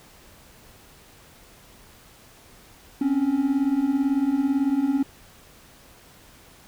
triangle beating tone pair, 261.6 / 279.6 Hz, C4 / C#4, 0 / +15 cents, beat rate 18 Hz, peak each -23 / -19 dBFS, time 3.01-5.03 s, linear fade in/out 5 ms, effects pink hiss -51 dBFS RMS until 6.67 s

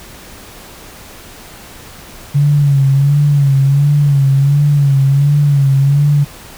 sine tone with vibrato, 141 Hz, C#3, 30 cents sharp, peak -7 dBFS, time 2.34-6.25 s, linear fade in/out 20 ms, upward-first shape sine, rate 1.4 Hz, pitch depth 63 cents each way, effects pink hiss -35 dBFS RMS until 6.57 s

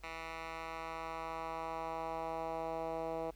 10% pulse tone with band-pass filter sweep, 163 Hz, E3, 19 cents flat, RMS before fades -41 dBFS, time 0.03-3.31 s, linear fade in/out 10 ms, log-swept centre 1900 to 570 Hz, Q 1.5, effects added 50 Hz sine -56 dBFS peak until 3.35 s + pink hiss -67 dBFS RMS until 3.35 s

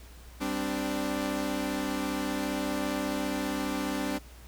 sawtooth chord, G suspended fourth, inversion none, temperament equal with one note detuned, 196 / 258.8 / 293.7 Hz, G3 / C4 / D4, 0 / -19 / 0 cents, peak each -32 / -30 / -28 dBFS, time 0.4-4.19 s, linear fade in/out 20 ms, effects added 60 Hz sine -47 dBFS peak until 4.47 s + pink hiss -54 dBFS RMS until 4.47 s

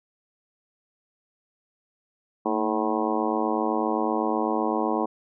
harmonic tone with a mistuned harmonic, 107.9 Hz, A2, 33 cents flat, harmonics 2 / 3 / 4 / 5 / 6 / 7 / 8 / 9 / 10, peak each -30 / -28 / -30 / -32 / -35 / -30 / -35 / -31 / -34 dBFS, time 2.45-5.06 s, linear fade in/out 10 ms, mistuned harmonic 2, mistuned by +89 cents, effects none

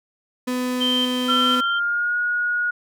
35% pulse tone, 250.9 Hz, B3, 28 cents sharp, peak -20 dBFS, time 0.47-1.61 s, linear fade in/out 10 ms
sine tone with tremolo, 3136 Hz, G7, in tune, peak -19 dBFS, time 0.8-1.8 s, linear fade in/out 20 ms, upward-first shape square, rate 2 Hz, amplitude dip 60%
sine tone with pitch glide, 1358 to 1447.1 Hz, F6 to F#6, -49 to -39 cents, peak -19 dBFS, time 1.28-2.71 s, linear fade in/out 10 ms, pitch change +110 cents, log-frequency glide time 1.44-2.17 s
effects none

